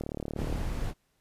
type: click train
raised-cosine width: 2 ms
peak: -21 dBFS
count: 20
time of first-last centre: 0.01-0.526 s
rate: 36.8 Hz
type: noise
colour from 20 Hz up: brown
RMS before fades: -32 dBFS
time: 0.35-0.94 s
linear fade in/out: 50 ms
effects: pink hiss -73 dBFS RMS until 1.2 s + resampled to 32000 Hz